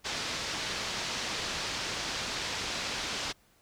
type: low-pass noise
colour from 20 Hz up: white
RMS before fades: -35 dBFS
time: 0.04-3.33 s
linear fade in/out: 20 ms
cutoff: 5700 Hz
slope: 24 dB/octave
effects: pink hiss -65 dBFS RMS until 3.61 s